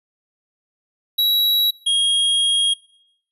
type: tone pair in turn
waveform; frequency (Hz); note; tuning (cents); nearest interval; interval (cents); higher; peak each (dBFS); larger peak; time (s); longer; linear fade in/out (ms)
square; 3885 / 3267; B7 / G#7; -29 / -29; minor third; 300; first; -15 / -16; first; 1.18-1.71 / 1.86-2.74; second; 10
effects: noise-tail reverb RT60 0.8 s tail -24 dB re dry + resampled to 32000 Hz